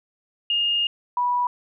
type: tone pair in turn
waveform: sine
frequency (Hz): 2836 / 978.6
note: F7 / B5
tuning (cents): +26 / -16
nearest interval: octave + tritone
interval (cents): 1842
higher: first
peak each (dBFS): -19 / -19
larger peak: neither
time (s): 0.5-0.87 / 1.17-1.47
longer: first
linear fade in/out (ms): 2
effects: none